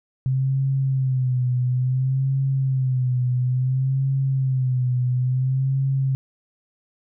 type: tone with vibrato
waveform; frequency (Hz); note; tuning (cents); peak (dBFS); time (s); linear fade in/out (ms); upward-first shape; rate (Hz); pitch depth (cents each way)
sine; 130; C3; -11; -18; 0.26-6.15; 0; sine; 0.58; 69
effects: none